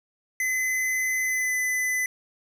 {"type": "tone with pitch glide", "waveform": "square", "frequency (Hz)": [2032, 2010], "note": ["B6", "B6"], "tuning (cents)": [49, 30], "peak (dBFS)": -24, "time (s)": [0.4, 2.06], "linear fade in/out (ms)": 2, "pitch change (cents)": -19, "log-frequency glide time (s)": [1.24, 1.54], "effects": []}